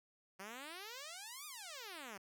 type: exponential two-way sweep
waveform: 5% pulse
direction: up then down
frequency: 185 to 1244.5 to 185 Hz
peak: -36 dBFS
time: 0.39-2.18 s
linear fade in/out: 10 ms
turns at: 1.46 s
effects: none